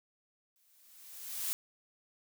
blue noise with exponential growth, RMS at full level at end -33 dBFS, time 0.56-1.53 s, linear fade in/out 0 ms, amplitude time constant 210 ms, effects none

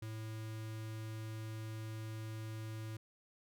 square tone with notch filter, 110 Hz, A2, in tune, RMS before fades -44 dBFS, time 0.02-2.97 s, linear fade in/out 5 ms, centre 710 Hz, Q 1.7, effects none

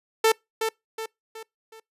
sawtooth tone with echo, 444.6 Hz, A4, 18 cents sharp, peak -12 dBFS, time 0.24-0.32 s, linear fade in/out 5 ms, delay 370 ms, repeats 4, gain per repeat -7 dB, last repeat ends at 1.8 s, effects noise-tail reverb RT60 0.2 s tail -26 dB re dry + resampled to 32000 Hz

